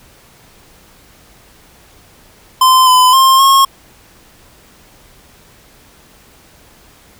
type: tone with pitch steps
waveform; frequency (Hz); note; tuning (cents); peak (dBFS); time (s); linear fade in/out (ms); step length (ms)
square; 1033 / 1012 / 1060 / 1084; C6 / B5 / C6 / C#6; -22 / +42 / +22 / -39; -6; 2.61-3.65; 5; 260
effects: pink hiss -45 dBFS RMS until 7.19 s